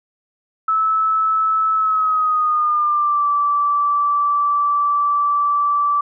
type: tone with pitch glide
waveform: sine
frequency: 1304 to 1161.7 Hz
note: E6 to D6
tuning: -19 to -19 cents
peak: -14 dBFS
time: 0.68-6.01 s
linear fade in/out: 5 ms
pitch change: -200 cents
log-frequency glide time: 1.74-3.28 s
effects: none